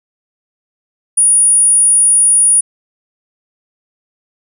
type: tone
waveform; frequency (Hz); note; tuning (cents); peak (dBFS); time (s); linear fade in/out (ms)
sine; 9660; D9; +48; -6; 1.17-2.61; 10
effects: none